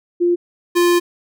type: tone pair in turn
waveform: sine / square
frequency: 349.2 / 349.2 Hz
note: F4 / F4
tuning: 0 / 0 cents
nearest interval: unison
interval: 0 cents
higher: neither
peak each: -12 dBFS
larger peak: neither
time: 0.2-0.36 / 0.75-1 s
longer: second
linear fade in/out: 20 ms
effects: none